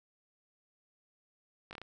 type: slowing click train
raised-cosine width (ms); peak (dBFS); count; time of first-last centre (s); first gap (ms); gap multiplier
0.3; -29; 5; 1.71-1.816; 19; 1.23
effects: none